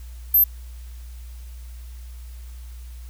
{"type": "tone", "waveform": "sine", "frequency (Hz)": 12360, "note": "G9", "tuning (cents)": -26, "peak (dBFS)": -12, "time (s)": [0.34, 0.44], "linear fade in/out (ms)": 5, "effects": ["added 60 Hz sine -35 dBFS peak until 3.09 s", "white hiss -53 dBFS RMS until 3.09 s"]}